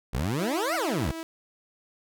20% pulse exponential two-way sweep, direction up then down, 54 to 754 to 56 Hz, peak -21 dBFS, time 0.13-1.12 s, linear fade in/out 10 ms, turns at 0.75 s
sawtooth tone with tremolo, 326.1 Hz, E4, 19 cents flat, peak -29 dBFS, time 0.39-1.23 s, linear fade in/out 0 ms, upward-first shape triangle, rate 6.5 Hz, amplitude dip 35%
effects none

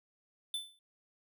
square tone with exponential decay, 3520 Hz, A7, in tune, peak -32 dBFS, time 0.54-0.79 s, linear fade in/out 2 ms, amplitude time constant 54 ms, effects none

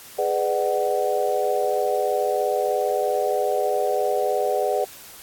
sine chord, G# half-diminished seventh, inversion none, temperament just, 415.3 / 498.4 / 598 / 747.5 Hz, G#4 / B4 / D5 / F#5, 0 / +16 / +31 / +17 cents, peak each -25 dBFS, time 0.18-4.85 s, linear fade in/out 10 ms, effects white hiss -43 dBFS RMS until 5.22 s + AAC 64 kbps

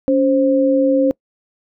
sine tone pair together, 280 / 526.9 Hz, C#4 / C5, +18 / +12 cents, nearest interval major seventh, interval 1094 cents, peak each -14 dBFS, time 0.08-1.11 s, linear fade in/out 0 ms, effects noise-tail reverb RT60 0.1 s tail -25 dB re dry

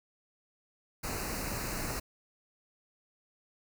pink band-stop noise, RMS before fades -36 dBFS, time 1.03-2 s, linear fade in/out 10 ms, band 2800 to 4000 Hz, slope 96 dB/octave, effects none

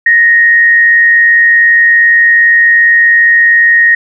sine tone with frequency modulation, 1864.7 Hz, A#6, in tune, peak -3 dBFS, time 0.06-3.95 s, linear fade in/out 5 ms, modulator 112 Hz, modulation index 0.33, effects none

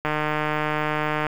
click train, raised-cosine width 0.5 ms, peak -9 dBFS, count 186, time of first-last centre 0.05-1.267 s, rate 152 Hz, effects 7-bit

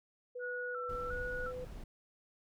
sine tone with pitch glide, 493.9 to 503.1 Hz, B4 to B4, 0 to +32 cents, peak -40 dBFS, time 0.35-1.65 s, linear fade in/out 10 ms, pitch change +32 cents, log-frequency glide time 1.05-1.48 s
sine tone with vibrato, 1396.9 Hz, F6, in tune, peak -39 dBFS, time 0.39-1.53 s, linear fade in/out 50 ms, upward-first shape square, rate 1.4 Hz, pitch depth 74 cents each way
brown noise, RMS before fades -45 dBFS, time 0.89-1.84 s, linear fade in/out 5 ms
effects none

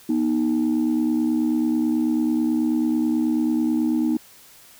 sine tone pair together, 241.9 / 311.1 Hz, B3 / D#4, -36 / 0 cents, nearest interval major third, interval 436 cents, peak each -20 / -19 dBFS, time 0.09-4.17 s, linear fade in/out 5 ms, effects tanh soft clip ceiling -14 dBFS + white hiss -49 dBFS RMS until 4.79 s

